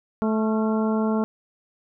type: harmonic tone with a mistuned harmonic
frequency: 218.4 Hz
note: A3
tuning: 13 cents flat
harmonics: 1 / 2 / 3 / 4 / 5 / 6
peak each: -21 / -27 / -31 / -33 / -35 / -37 dBFS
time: 0.22-1.24 s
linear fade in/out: 0 ms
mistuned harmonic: 6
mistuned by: +71 cents
effects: none